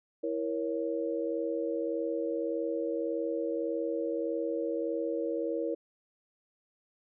sine chord, A# diminished, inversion second, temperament equal with one note detuned, 329.6 / 472.7 / 554.4 Hz, E4 / A#4 / C#5, 0 / +24 / 0 cents, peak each -34 / -33 / -35 dBFS, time 0.23-5.75 s, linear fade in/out 10 ms, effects none

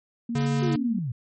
sine tone with vibrato, 233.5 Hz, A#3, 3 cents sharp, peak -26 dBFS, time 0.29-0.99 s, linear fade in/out 5 ms, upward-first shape triangle, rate 2.3 Hz, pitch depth 14 cents each way
square tone, 141.4 Hz, C#3, 35 cents sharp, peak -24 dBFS, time 0.35-0.76 s, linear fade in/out 5 ms
sine linear sweep, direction down, 377.9 to 110 Hz, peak -26 dBFS, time 0.62-1.12 s, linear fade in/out 5 ms
effects MP3 32 kbps

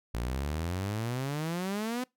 sawtooth exponential sweep, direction up, 55.7 to 256.7 Hz, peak -27 dBFS, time 0.14-2.04 s, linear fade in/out 5 ms, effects noise-tail reverb RT60 0.2 s tail -25 dB re dry

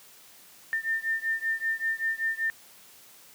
sine beating tone pair, 1800 / 1805.2 Hz, A6 / A6, +39 / +44 cents, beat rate 5.2 Hz, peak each -29 / -30 dBFS, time 0.73-2.5 s, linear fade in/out 0 ms, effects white hiss -53 dBFS RMS until 3.34 s + high-pass 100 Hz 12 dB/octave

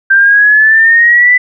sine exponential sweep, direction up, 1568 to 2001 Hz, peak -3 dBFS, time 0.1-1.38 s, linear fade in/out 10 ms, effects none

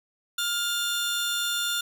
sawtooth tone pair together, 1408 / 3552 Hz, F6 / A7, +14 / +16 cents, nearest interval octave + major third, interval 1602 cents, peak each -25 dBFS, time 0.38-1.81 s, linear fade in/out 5 ms, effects none

